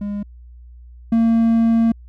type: tone pair in turn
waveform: triangle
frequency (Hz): 204.2 / 228.3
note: G#3 / A#3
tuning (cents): -29 / -36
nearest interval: major second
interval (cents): 193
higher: second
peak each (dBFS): -20 / -10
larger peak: second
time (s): 0.01-0.23 / 1.12-1.92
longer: second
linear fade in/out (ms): 5
effects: added 60 Hz sine -38 dBFS peak until 2.08 s